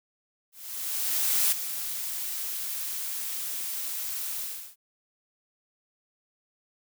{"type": "noise with ADSR envelope", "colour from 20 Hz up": "blue", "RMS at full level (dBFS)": -23, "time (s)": [0.52, 4.76], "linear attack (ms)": 1000, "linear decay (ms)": 8, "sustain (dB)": -10, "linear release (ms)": 360, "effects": []}